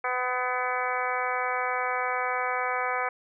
harmonic tone with a mistuned harmonic, 251.3 Hz, B3, 30 cents sharp, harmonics 2 / 3 / 4 / 5 / 6 / 7 / 8 / 9, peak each -34 / -32 / -33 / -32 / -35 / -37 / -37 / -35 dBFS, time 0.04-3.09 s, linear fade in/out 5 ms, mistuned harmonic 7, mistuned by -22 cents, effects none

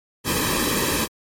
pink noise with comb filter, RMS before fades -22 dBFS, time 0.24-1.08 s, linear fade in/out 50 ms, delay 1.4 ms, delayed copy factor -0.8, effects MP3 64 kbps

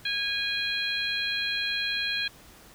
harmonic tone, 821 Hz, G#5, 20 cents flat, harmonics 2 / 3 / 4 / 5, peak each -32 / -32 / -32 / -32 dBFS, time 0.05-2.28 s, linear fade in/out 5 ms, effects pink hiss -52 dBFS RMS until 2.74 s

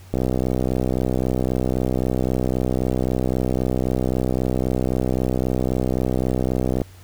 click train, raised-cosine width 2 ms, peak -8 dBFS, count 427, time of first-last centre 0.14-6.817 s, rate 63.8 Hz, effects added 93 Hz sine -42 dBFS peak until 7.03 s + pink hiss -50 dBFS RMS until 7.03 s

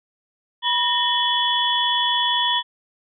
sine tone cluster, 974 / 1838 / 3047 / 3384 Hz, B5 / A#6 / G7 / G#7, -24 / -25 / -50 / +32 cents, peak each -22 / -27 / -25 / -21 dBFS, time 0.62-2.63 s, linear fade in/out 50 ms, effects none

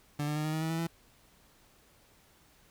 30% pulse tone with pitch steps, 146.83 / 149.48 / 152.18 / 154.93 / 157.73 / 160.58 / 163.48 / 166.44 Hz, D3 / D3 / D#3 / D#3 / D#3 / E3 / E3 / E3, 0 / +31 / -38 / -7 / +24 / -45 / -14 / +17 cents, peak -28 dBFS, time 0.19-0.87 s, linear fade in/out 5 ms, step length 85 ms, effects pink hiss -63 dBFS RMS until 2.7 s

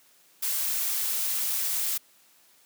blue noise, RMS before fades -28 dBFS, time 0.42-1.98 s, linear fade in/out 10 ms, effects white hiss -60 dBFS RMS until 2.65 s + high-pass 150 Hz 12 dB/octave

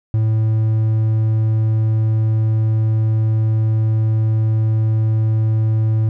triangle tone, 110 Hz, A2, in tune, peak -11 dBFS, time 0.14-6.09 s, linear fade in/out 0 ms, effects none

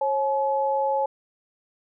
sine tone pair together, 544 / 853.6 Hz, C#5 / G#5, -33 / +47 cents, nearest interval minor sixth, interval 780 cents, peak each -24 / -23 dBFS, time 0.01-1.06 s, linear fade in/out 5 ms, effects none

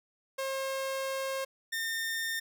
sawtooth tone pair in turn, 536 / 1816.5 Hz, C5 / A#6, +42 / -45 cents, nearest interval octave + major sixth, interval 2113 cents, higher second, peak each -28 dBFS, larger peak neither, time 0.38-1.45 / 1.72-2.4 s, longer first, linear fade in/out 10 ms, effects none

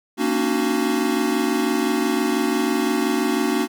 square chord, D# minor seventh, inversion second, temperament equal with one note detuned, 233.1 / 277.2 / 303.1 / 370 Hz, A#3 / C#4 / D#4 / F#4, 0 / 0 / -45 / 0 cents, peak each -25 dBFS, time 0.17-3.68 s, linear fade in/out 50 ms, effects none

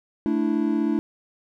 triangle chord, A suspended fourth, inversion none, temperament equal, 220 / 293.7 / 329.6 Hz, A3 / D4 / E4, 0 / 0 / 0 cents, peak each -23 / -22 / -23 dBFS, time 0.26-0.99 s, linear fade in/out 0 ms, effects none

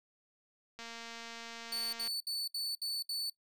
click train, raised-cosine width 0.2 ms, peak -29 dBFS, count 298, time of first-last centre 0.79-2.076 s, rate 231 Hz
40% pulse tone bursts, 4484 Hz, C#8, 19 cents sharp, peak -33 dBFS, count 6, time 1.72-3.3 s, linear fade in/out 5 ms, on 210 ms, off 64 ms
effects noise-tail reverb RT60 0.1 s tail -19 dB re dry

